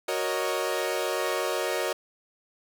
sawtooth chord, D# minor seventh, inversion first, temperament equal, 370 / 466.2 / 554.4 / 622.3 Hz, F#4 / A#4 / C#5 / D#5, 0 / 0 / 0 / 0 cents, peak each -28 dBFS, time 0.08-1.93 s, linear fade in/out 5 ms, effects none

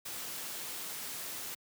white noise, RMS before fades -41 dBFS, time 0.05-1.55 s, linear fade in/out 10 ms, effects high-pass 100 Hz 12 dB/octave

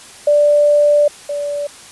sine tone pair in turn, 587.3 / 578.9 Hz, D5 / D5, 0 / -25 cents, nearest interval unison, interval 25 cents, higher first, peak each -8 / -18 dBFS, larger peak first, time 0.27-1.08 / 1.29-1.67 s, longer first, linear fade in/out 5 ms, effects white hiss -38 dBFS RMS until 1.91 s + resampled to 24000 Hz

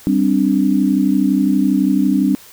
sine chord, G suspended fourth, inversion none, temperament equal, 196 / 261.6 / 293.7 Hz, G3 / C4 / D4, 0 / 0 / 0 cents, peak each -16 dBFS, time 0.07-2.35 s, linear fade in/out 0 ms, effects white hiss -42 dBFS RMS until 2.52 s

